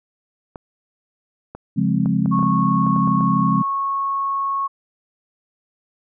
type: clicks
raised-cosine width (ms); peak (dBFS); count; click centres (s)
1; -19; 10; 0.558 / 1.55 / 2.059 / 2.259 / 2.392 / 2.428 / 2.866 / 2.963 / 3.075 / 3.208
type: chord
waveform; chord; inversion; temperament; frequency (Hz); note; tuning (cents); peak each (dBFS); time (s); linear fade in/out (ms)
sine; Db major seventh; none; equal with one note detuned; 138.59 / 175.32 / 207.7 / 261.6; Db3 / F3 / Ab3 / C4; 0 / +7 / 0 / 0; -23 / -20 / -20 / -23; 1.76-3.63; 20
type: tone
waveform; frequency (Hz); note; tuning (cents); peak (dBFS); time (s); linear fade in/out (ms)
sine; 1100; C#6; -14; -19; 2.31-4.68; 20
effects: none